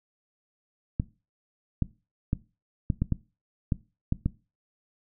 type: clicks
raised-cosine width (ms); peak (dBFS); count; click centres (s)
5; -12; 9; 0.999 / 1.823 / 2.331 / 2.902 / 3.02 / 3.123 / 3.722 / 4.124 / 4.26
effects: noise-tail reverb RT60 0.3 s tail -19 dB re dry